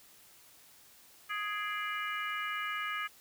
harmonic tone with a mistuned harmonic, 416.3 Hz, G#4, 4 cents sharp, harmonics 3 / 4 / 5 / 6 / 7, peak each -37 / -39 / -41 / -43 / -44 dBFS, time 1.29-3.08 s, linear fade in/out 20 ms, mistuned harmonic 6, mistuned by -88 cents, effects white hiss -59 dBFS RMS until 3.2 s

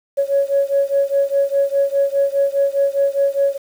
sine beating tone pair, 554.4 / 559.3 Hz, C#5 / C#5, 0 / +15 cents, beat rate 4.9 Hz, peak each -16 / -17 dBFS, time 0.17-3.58 s, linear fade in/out 20 ms, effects tanh soft clip ceiling -7 dBFS + 7-bit

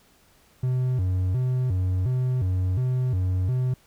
triangle tone with vibrato, 108.4 Hz, A2, 25 cents flat, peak -19 dBFS, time 0.63-3.74 s, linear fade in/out 5 ms, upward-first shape square, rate 1.4 Hz, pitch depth 280 cents each way, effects pink hiss -59 dBFS RMS until 3.86 s

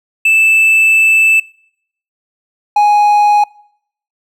triangle tone pair in turn, 2637 / 830.6 Hz, E7 / G#5, 0 / 0 cents, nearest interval octave + minor sixth, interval 2000 cents, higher first, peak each -5 / -4 dBFS, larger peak second, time 0.25-1.4 / 2.76-3.44 s, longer first, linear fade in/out 5 ms, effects noise-tail reverb RT60 0.7 s tail -25 dB re dry

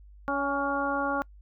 harmonic tone with a mistuned harmonic, 280.8 Hz, C#4, 22 cents sharp, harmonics 1 / 2 / 3 / 4 / 5, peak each -32 / -32 / -32 / -32 / -32 dBFS, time 0.28-1.22 s, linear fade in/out 0 ms, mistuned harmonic 3, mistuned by -23 cents, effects noise-tail reverb RT60 0.1 s tail -25 dB re dry + added 50 Hz sine -48 dBFS peak until 1.41 s

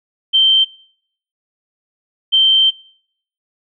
sine tone pair in turn, 3124 / 3124 Hz, G7 / G7, -7 / -7 cents, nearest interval unison, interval 0 cents, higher neither, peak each -8 dBFS, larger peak neither, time 0.33-0.65 / 2.32-2.71 s, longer second, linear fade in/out 20 ms, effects noise-tail reverb RT60 0.7 s tail -26 dB re dry

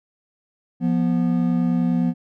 triangle tone pair together, 174.61 / 244.3 Hz, F3 / B3, 0 / -19 cents, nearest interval tritone, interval 581 cents, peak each -18 dBFS, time 0.8-2.14 s, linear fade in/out 50 ms, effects none

